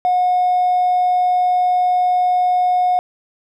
sine tone with hard clipping, 725 Hz, F#5, 35 cents flat, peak -13 dBFS, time 0.05-2.99 s, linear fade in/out 0 ms, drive 1 dB, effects none

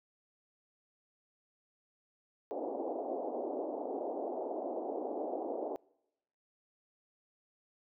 white band-pass noise, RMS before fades -38 dBFS, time 2.51-5.76 s, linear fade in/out 0 ms, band 270 to 760 Hz, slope 48 dB/octave, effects noise-tail reverb RT60 0.9 s tail -26 dB re dry

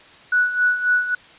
sine tone with tremolo, 1475 Hz, F#6, 6 cents flat, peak -13 dBFS, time 0.32-1.15 s, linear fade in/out 5 ms, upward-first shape sine, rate 3.7 Hz, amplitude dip 70%, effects white hiss -46 dBFS RMS until 1.38 s + resampled to 8000 Hz

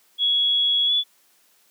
sine tone with pitch glide, 3349 to 3433 Hz, G#7 to A7, +14 to -43 cents, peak -17 dBFS, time 0.18-1.04 s, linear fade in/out 50 ms, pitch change +43 cents, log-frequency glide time 0.86-0.93 s, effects white hiss -60 dBFS RMS until 1.7 s + high-pass 200 Hz 12 dB/octave

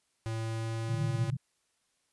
square tone with pitch glide, 112.6 to 113.25 Hz, A2 to A#2, +40 to -50 cents, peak -33 dBFS, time 0.26-1.3 s, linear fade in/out 0 ms, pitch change +10 cents, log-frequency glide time 0.55-0.76 s
white band-pass noise, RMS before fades -33 dBFS, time 0.88-1.37 s, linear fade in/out 10 ms, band 120 to 160 Hz, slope 96 dB/octave
effects white hiss -75 dBFS RMS until 2.12 s + resampled to 24000 Hz

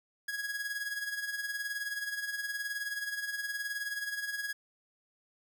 45% pulse tone with tremolo, 1660 Hz, G#6, 1 cent flat, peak -32 dBFS, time 0.28-4.53 s, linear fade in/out 5 ms, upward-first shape sine, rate 19 Hz, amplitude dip 60%, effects none

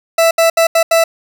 40% pulse tone bursts at uneven times, 661 Hz, E5, 5 cents sharp, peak -7 dBFS, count 5, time 0.18-0.31 / 0.38-0.5 / 0.57-0.67 / 0.75-0.83 / 0.91-1.04 s, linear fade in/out 5 ms, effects none

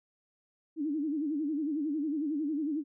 sine tone with vibrato, 299.6 Hz, D4, 35 cents sharp, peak -29 dBFS, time 0.76-2.84 s, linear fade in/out 50 ms, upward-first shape sine, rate 11 Hz, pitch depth 130 cents each way, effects none

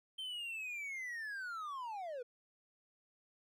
triangle linear sweep, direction down, 3136 to 467.7 Hz, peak -39 dBFS, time 0.18-2.23 s, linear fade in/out 10 ms, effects none

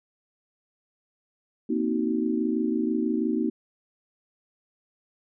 sine chord, C half-diminished seventh, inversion third, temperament just, 235.5 / 261.6 / 314 / 376.7 Hz, Bb3 / C4 / Eb4 / Gb4, +18 / 0 / +16 / +31 cents, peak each -27 / -30 / -27 / -31 dBFS, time 1.69-3.5 s, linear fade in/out 10 ms, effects none

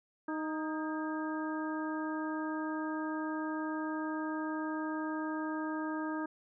harmonic tone with a mistuned harmonic, 311.1 Hz, D#4, in tune, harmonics 1 / 2 / 3 / 4 / 5, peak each -35 / -44 / -42 / -44 / -44 dBFS, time 0.28-6.26 s, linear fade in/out 5 ms, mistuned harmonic 5, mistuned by +56 cents, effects none

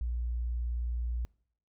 sine tone, 59.4 Hz, A#1, 33 cents sharp, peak -30 dBFS, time 0.01-1.25 s, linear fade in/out 0 ms, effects noise-tail reverb RT60 0.6 s tail -25 dB re dry

